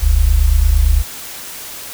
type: tone pair together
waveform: sine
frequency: 42.16 / 70.9 Hz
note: E1 / C#2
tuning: +40 / +40 cents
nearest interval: major sixth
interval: 900 cents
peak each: -11 dBFS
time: 0-1.04 s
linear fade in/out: 50 ms
effects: white hiss -30 dBFS RMS until 1.93 s